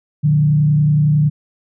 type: tone with frequency modulation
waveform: sine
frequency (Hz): 149.4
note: D3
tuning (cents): +30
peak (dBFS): -10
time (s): 0.23-1.3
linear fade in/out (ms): 20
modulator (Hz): 30.9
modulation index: 0.47
effects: none